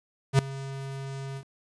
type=tone with ADSR envelope; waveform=square; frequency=136.1 Hz; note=C#3; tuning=31 cents flat; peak=-15 dBFS; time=0.33-1.44 s; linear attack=59 ms; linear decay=3 ms; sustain=-20 dB; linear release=72 ms; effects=resampled to 22050 Hz + 9-bit